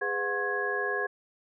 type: tone cluster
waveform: sine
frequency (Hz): 411.4 / 503 / 722 / 1072 / 1665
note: G#4 / B4 / F#5 / C6 / G#6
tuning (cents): -16 / +32 / -43 / +42 / +4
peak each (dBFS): -33 / -36 / -37 / -37 / -30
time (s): 0.01-1.07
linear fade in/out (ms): 10
effects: none